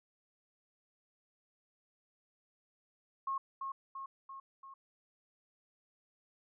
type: tone with echo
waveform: sine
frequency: 1083 Hz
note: C#6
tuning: 41 cents flat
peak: -33 dBFS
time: 3.27-3.38 s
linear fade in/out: 5 ms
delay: 340 ms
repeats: 4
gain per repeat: -4 dB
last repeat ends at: 4.74 s
effects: none